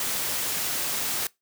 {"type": "noise", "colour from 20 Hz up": "white", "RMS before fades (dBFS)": -28, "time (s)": [0, 1.27], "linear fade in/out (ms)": 2, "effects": ["noise-tail reverb RT60 0.2 s tail -23 dB re dry", "high-pass 80 Hz 12 dB/octave"]}